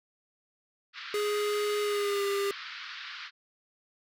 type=band-pass noise; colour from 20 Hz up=pink; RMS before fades=-42 dBFS; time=0.93-3.31 s; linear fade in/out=50 ms; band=1200 to 4800 Hz; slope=48 dB/octave
type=tone with pitch glide; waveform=square; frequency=415.9 to 399.6 Hz; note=G#4 to G4; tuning=+2 to +33 cents; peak=-28 dBFS; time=1.14-2.51 s; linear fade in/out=2 ms; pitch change=-69 cents; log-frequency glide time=1.82-2.24 s
effects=none